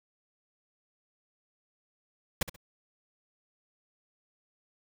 pink noise with echo, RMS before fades -27 dBFS, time 2.41-2.43 s, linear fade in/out 5 ms, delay 66 ms, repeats 2, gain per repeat -12 dB, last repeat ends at 2.562 s, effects none

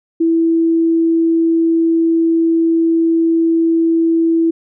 sine tone, 329.6 Hz, E4, in tune, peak -10 dBFS, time 0.2-4.51 s, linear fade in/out 10 ms, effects none

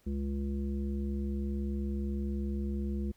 harmonic tone, 69.3 Hz, C#2, in tune, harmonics 1 / 3 / 5 / 7, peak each -33 / -35 / -42 / -52 dBFS, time 0.06-3.12 s, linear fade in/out 10 ms, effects pink hiss -68 dBFS RMS until 3.16 s

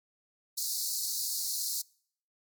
pink high-pass noise, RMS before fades -33 dBFS, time 0.57-1.82 s, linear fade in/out 10 ms, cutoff 4100 Hz, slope 96 dB/octave, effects noise-tail reverb RT60 0.6 s tail -25 dB re dry + MP3 96 kbps

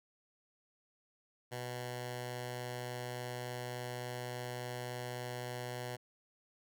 10% pulse tone with notch filter, 123.47 Hz, B2, in tune, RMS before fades -42 dBFS, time 1.51-5.97 s, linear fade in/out 20 ms, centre 280 Hz, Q 1.4, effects none

